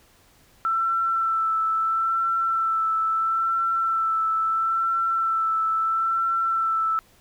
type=tone with vibrato; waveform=sine; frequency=1332 Hz; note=E6; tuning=18 cents sharp; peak=-20 dBFS; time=0.65-6.99 s; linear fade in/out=0 ms; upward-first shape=sine; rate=0.75 Hz; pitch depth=20 cents each way; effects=pink hiss -57 dBFS RMS until 7.2 s